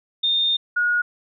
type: tone pair in turn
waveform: sine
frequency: 3642 / 1445.3 Hz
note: A#7 / F#6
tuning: -41 / -41 cents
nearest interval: octave + major third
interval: 1600 cents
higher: first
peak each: -17 dBFS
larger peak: neither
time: 0.23-0.57 / 0.76-1.02 s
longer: first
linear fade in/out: 10 ms
effects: none